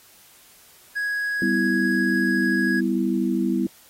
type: tone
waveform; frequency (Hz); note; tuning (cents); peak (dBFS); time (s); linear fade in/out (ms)
triangle; 1661.2; G#6; 0; -21; 0.95-2.81; 20
type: chord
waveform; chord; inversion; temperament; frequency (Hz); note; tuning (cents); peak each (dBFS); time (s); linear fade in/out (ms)
sine; E minor; first; equal with one note detuned; 196 / 248.8 / 329.6; G3 / B3 / E4; 0 / +13 / 0; -24; 1.42-3.67; 2
effects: white hiss -52 dBFS RMS until 3.89 s + AAC 48 kbps